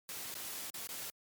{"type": "noise with dropouts", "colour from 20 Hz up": "white", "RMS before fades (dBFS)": -43, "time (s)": [0.09, 1.1], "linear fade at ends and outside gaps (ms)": 0, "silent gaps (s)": [[0.341, 0.352], [0.701, 0.743], [0.871, 0.89]], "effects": ["high-pass 100 Hz 12 dB/octave", "MP3 96 kbps"]}